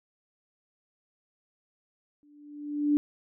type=tone with exponential growth; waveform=sine; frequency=293.4 Hz; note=D4; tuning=2 cents flat; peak=-18 dBFS; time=2.23-2.97 s; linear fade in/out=0 ms; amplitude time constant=160 ms; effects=none